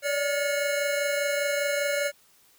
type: tone cluster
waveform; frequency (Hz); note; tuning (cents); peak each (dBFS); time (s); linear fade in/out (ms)
square; 573 / 598 / 1423 / 2194; D5 / D5 / F6 / C#7; -43 / +31 / +32 / -18; -27 / -36 / -34 / -33; 0.02-2.12; 50
effects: white hiss -60 dBFS RMS until 2.58 s